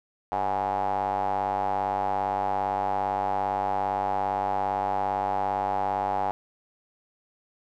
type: tone with band-pass filter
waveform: square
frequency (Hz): 48.78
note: G1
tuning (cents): -8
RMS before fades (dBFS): -27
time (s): 0.32-6.31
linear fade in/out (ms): 0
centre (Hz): 800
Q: 7.8
effects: none